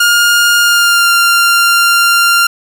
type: tone with pitch glide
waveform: sawtooth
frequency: 1416 to 1390.1 Hz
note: F6 to F6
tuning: +23 to -8 cents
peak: -3 dBFS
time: 0-2.47 s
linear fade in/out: 5 ms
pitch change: -31 cents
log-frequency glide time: 0.59-1.11 s
effects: none